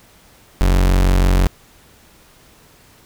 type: tone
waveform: 40% pulse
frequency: 46 Hz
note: F#1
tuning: 9 cents flat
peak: -10 dBFS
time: 0.61-1.47 s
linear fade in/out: 0 ms
effects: pink hiss -49 dBFS RMS until 3.05 s